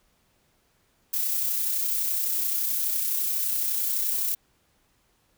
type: noise with amplitude modulation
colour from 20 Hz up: violet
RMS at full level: -25 dBFS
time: 1.13-4.35 s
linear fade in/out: 10 ms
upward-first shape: sine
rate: 31.8 Hz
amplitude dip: 30%
effects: pink hiss -67 dBFS RMS until 5.37 s